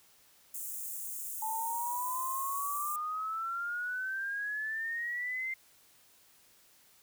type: high-pass noise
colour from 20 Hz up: white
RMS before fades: -40 dBFS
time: 0.54-2.96 s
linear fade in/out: 2 ms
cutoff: 6900 Hz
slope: 48 dB/octave
type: exponential sweep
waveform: sine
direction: up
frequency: 870 to 2100 Hz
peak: -33 dBFS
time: 1.42-5.54 s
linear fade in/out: 5 ms
effects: white hiss -63 dBFS RMS until 7.02 s